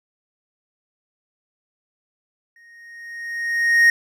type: tone with exponential growth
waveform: triangle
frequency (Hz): 1864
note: A#6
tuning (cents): -1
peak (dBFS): -7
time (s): 2.56-3.9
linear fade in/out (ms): 2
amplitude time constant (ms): 290
effects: none